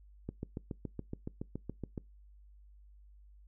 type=click train; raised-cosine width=3 ms; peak=-25 dBFS; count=13; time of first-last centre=0.29-1.978 s; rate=7.11 Hz; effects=noise-tail reverb RT60 0.2 s tail -24 dB re dry + added 50 Hz sine -55 dBFS peak until 3.47 s